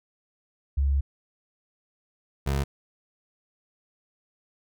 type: tone pair in turn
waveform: sine / 25% pulse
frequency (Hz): 69.3 / 69.3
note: C#2 / C#2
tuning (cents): 0 / 0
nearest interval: unison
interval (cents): 0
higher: neither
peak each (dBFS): -20 / -20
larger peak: neither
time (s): 0.77-1.01 / 2.46-2.64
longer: first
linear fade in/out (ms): 10
effects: none